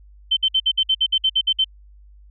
sine tone bursts, 3088 Hz, G7, 27 cents flat, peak -14 dBFS, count 12, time 0.31-1.645 s, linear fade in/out 10 ms, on 59 ms, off 57 ms, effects added 50 Hz sine -44 dBFS peak until 2.3 s

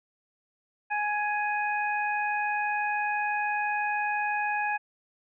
harmonic tone, 834 Hz, G#5, 7 cents sharp, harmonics 1 / 2 / 3, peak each -28 / -31 / -33 dBFS, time 0.9-4.78 s, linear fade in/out 20 ms, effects none

